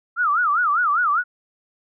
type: tone with vibrato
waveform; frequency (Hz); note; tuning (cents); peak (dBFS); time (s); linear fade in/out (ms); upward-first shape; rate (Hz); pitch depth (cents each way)
sine; 1300; E6; -24; -16; 0.16-1.24; 50; sine; 5; 220
effects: none